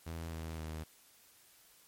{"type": "tone with pitch steps", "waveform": "sawtooth", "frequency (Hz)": [82.41, 80.67, 78.96], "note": ["E2", "E2", "D#2"], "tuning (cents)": [0, -37, 26], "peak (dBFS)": -36, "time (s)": [0.06, 0.84], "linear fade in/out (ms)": 10, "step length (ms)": 260, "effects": ["white hiss -63 dBFS RMS until 1.87 s", "MP3 64 kbps"]}